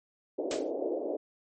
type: band-pass noise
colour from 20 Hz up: white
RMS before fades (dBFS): -33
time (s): 0.38-1.17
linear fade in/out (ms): 10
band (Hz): 290 to 620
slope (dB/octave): 48
type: noise with exponential decay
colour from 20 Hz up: white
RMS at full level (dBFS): -31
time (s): 0.51-0.71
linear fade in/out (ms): 1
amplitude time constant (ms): 42
effects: low-pass 11000 Hz 12 dB/octave + MP3 32 kbps